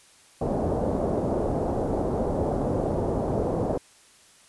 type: low-pass noise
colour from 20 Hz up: white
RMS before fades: -26 dBFS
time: 0.41-3.78 s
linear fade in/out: 5 ms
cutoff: 650 Hz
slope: 24 dB/octave
effects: white hiss -55 dBFS RMS until 4.48 s + resampled to 24000 Hz